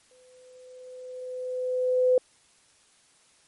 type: tone with exponential growth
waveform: sine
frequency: 506 Hz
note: B4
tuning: 42 cents sharp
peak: -16 dBFS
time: 0.11-2.18 s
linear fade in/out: 2 ms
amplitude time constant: 450 ms
effects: white hiss -61 dBFS RMS until 3.47 s + MP3 48 kbps